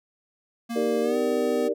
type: tone with pitch glide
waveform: square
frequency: 233.1 to 252.7 Hz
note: A#3 to B3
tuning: 0 to +40 cents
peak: -29 dBFS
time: 0.69-1.69 s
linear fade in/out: 20 ms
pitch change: +140 cents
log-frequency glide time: 1.02-1.17 s
type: chord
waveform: sine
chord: Eb major seventh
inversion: none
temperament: equal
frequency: 311.1 / 392 / 466.2 / 587.3 Hz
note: Eb4 / G4 / Bb4 / D5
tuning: 0 / 0 / 0 / 0 cents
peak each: -31 / -28 / -25 / -29 dBFS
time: 0.75-1.74 s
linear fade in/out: 20 ms
effects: none